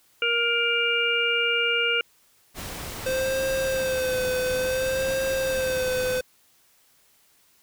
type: harmonic tone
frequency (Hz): 470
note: A#4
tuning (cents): +14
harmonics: 1 / 3 / 5 / 6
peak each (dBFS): -28 / -26 / -26 / -25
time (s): 0.22-2.01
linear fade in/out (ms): 2
type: noise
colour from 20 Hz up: pink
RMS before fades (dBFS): -35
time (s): 2.54-6.22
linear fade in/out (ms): 50
type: tone with vibrato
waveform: square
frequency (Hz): 519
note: C5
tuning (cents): -14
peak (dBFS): -24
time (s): 3.06-6.21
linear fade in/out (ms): 5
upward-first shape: sine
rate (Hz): 0.58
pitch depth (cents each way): 40
effects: white hiss -61 dBFS RMS until 7.62 s